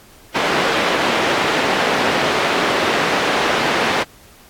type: band-pass noise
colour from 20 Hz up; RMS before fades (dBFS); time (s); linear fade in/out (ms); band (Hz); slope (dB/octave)
pink; -18; 0.34-4.04; 20; 330 to 3000; 12
effects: pink hiss -46 dBFS RMS until 4.49 s + AAC 64 kbps